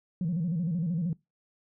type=tone with vibrato; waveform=sine; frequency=169.5 Hz; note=E3; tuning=49 cents sharp; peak=-25 dBFS; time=0.21-1.13 s; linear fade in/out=2 ms; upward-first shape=square; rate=13 Hz; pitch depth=120 cents each way; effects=noise-tail reverb RT60 0.2 s tail -22 dB re dry + tanh soft clip ceiling -23 dBFS